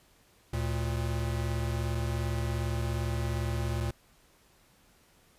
square tone pair together, 72.51 / 115.1 Hz, D2 / A#2, -22 / -22 cents, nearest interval minor sixth, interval 800 cents, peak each -33 / -32 dBFS, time 0.53-3.91 s, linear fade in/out 5 ms, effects pink hiss -63 dBFS RMS until 5.38 s + resampled to 32000 Hz

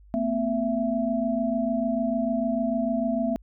sine tone cluster, 227.3 / 254 / 666 Hz, A#3 / B3 / E5, -43 / +49 / +18 cents, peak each -27 dBFS, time 0.14-3.36 s, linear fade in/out 0 ms, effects added 50 Hz sine -49 dBFS peak until 3.42 s

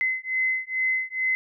sine beating tone pair, 2045 / 2047.3 Hz, C7 / C7, -40 / -38 cents, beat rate 2.3 Hz, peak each -26 dBFS, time 0.01-1.35 s, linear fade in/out 0 ms, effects none

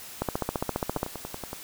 two click trains, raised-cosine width 1 ms, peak -12 / -20 dBFS, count 13 / 7, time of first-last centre 0.22-1.031 / 0.97-1.531 s, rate 14.8 / 10.7 Hz, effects white hiss -43 dBFS RMS until 1.63 s

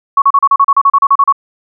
sine tone bursts, 1111 Hz, C#6, 4 cents sharp, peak -4 dBFS, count 14, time 0.17-1.325 s, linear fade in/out 5 ms, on 50 ms, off 35 ms, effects none

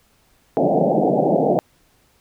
white band-pass noise, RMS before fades -17 dBFS, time 0.57-1.59 s, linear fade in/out 0 ms, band 140 to 790 Hz, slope 96 dB/octave, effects pink hiss -59 dBFS RMS until 2.2 s

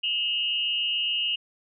sine tone with amplitude modulation, 2859 Hz, F7, 40 cents sharp, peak -20 dBFS, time 0.03-1.36 s, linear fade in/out 10 ms, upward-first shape sine, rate 227 Hz, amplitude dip 80%, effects none

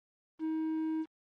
triangle tone with quantisation, 317.1 Hz, D#4, 33 cents sharp, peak -29 dBFS, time 0.39-1.06 s, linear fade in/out 50 ms, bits 9, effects low-pass 3000 Hz 12 dB/octave + Opus 32 kbps

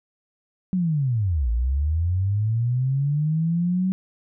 sine linear two-way sweep, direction down then up, 190 to 55 to 190 Hz, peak -19 dBFS, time 0.73-3.92 s, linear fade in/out 0 ms, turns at 1.5 s, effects none

